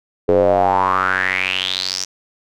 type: tone with band-pass filter sweep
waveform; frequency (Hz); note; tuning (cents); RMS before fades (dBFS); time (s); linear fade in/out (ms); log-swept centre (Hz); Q
square; 46.69; F#1; +16; -17; 0.28-2.05; 10; 440 to 5900; 6.8
effects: none